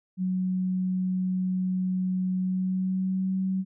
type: tone with pitch glide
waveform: sine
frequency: 185 to 189.11 Hz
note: F#3 to F#3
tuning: 0 to +38 cents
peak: -24 dBFS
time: 0.17-3.65 s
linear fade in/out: 50 ms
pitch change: +38 cents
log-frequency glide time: 2.38-3.35 s
effects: none